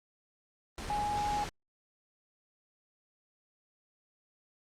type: tone in noise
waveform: sine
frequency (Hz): 830.6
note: G#5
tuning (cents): 0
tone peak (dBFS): -30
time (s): 0.9-1.44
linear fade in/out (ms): 0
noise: pink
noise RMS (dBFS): -39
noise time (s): 0.78-1.49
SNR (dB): +6
effects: low-pass 7000 Hz 12 dB/octave + Opus 32 kbps